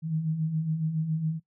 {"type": "beating tone pair", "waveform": "sine", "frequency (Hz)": [152.7, 159.9], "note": ["D#3", "D#3"], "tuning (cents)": [-32, 48], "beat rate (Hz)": 7.2, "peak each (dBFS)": [-34, -26], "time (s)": [0.02, 1.4], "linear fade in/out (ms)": 50, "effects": ["noise-tail reverb RT60 0.1 s tail -19 dB re dry"]}